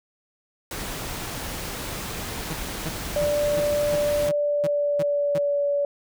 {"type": "noise", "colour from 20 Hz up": "pink", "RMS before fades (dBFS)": -32, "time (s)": [0.71, 4.29], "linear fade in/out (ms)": 2}
{"type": "tone bursts", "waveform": "sawtooth", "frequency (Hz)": 160, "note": "D#3", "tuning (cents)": 49, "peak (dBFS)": -24, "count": 9, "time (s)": [2.5, 5.384], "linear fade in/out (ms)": 5, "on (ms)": 36, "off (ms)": 320}
{"type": "tone with pitch glide", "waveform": "sine", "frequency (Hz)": [587, 571.9], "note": ["D5", "D5"], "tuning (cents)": [-1, -46], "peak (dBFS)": -20, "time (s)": [3.16, 5.85], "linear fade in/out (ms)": 2, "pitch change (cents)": -45, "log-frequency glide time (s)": [4.17, 5.66]}
{"effects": []}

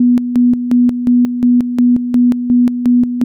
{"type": "tone with tremolo", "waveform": "sine", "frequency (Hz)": 244.6, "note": "B3", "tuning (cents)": -16, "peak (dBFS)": -6, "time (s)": [0, 3.24], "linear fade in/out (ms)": 5, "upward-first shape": "square", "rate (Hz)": 2.8, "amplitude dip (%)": 65, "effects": []}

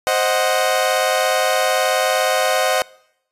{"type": "chord", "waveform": "sawtooth", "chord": "C diminished", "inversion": "none", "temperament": "equal", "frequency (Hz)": [523.3, 622.3, 740], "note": ["C5", "Eb5", "Gb5"], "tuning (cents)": [0, 0, 0], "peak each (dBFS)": -16, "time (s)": [0.07, 2.82], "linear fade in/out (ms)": 0, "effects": ["noise-tail reverb RT60 0.8 s tail -24 dB re dry", "resampled to 32000 Hz"]}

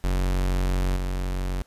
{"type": "tone with level steps", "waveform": "45% pulse", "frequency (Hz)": 46.04, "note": "F#1", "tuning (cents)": -8, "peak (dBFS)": [-21, -25], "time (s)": [0.04, 1.62], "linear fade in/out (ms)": 0, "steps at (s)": 0.96, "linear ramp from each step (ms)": 5, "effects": ["pink hiss -61 dBFS RMS until 1.66 s", "resampled to 32000 Hz"]}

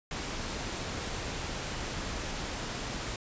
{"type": "noise", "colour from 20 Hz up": "pink", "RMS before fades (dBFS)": -36, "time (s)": [0.11, 3.16], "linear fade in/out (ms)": 2, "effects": ["resampled to 16000 Hz"]}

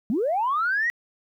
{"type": "linear sweep", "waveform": "sine", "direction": "up", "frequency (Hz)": [192.4, 1951], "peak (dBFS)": -20, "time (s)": [0.1, 0.9], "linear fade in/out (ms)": 0, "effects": ["tanh soft clip ceiling -16 dBFS", "10-bit"]}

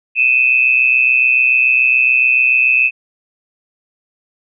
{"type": "tone pair together", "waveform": "sine", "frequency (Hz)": [2510, 2637], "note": ["D#7", "E7"], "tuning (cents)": [15, 0], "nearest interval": "minor second", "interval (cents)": 85, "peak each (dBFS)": -12, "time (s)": [0.15, 2.91], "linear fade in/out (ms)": 50, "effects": []}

